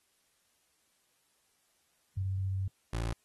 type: tone pair in turn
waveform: sine / 25% pulse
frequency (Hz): 95.7 / 56.9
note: G2 / A#1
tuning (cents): -41 / -41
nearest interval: major sixth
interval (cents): 900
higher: first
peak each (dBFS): -30 / -28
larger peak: second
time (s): 2.17-2.68 / 2.93-3.13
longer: first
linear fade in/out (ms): 5
effects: white hiss -73 dBFS RMS until 3.24 s + AAC 32 kbps